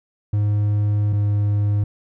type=tone pair in turn; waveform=triangle; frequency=103.83 / 102.99 Hz; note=G#2 / G#2; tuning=0 / -14 cents; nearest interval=unison; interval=14 cents; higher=first; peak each=-14 dBFS; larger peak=neither; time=0.33-1.13 / 1.13-1.84 s; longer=first; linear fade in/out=5 ms; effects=none